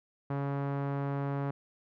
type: tone with low-pass filter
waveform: sawtooth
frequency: 140 Hz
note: C#3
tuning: 18 cents sharp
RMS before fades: -33 dBFS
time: 0.3-1.51 s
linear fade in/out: 5 ms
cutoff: 1200 Hz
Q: 1.1
effects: none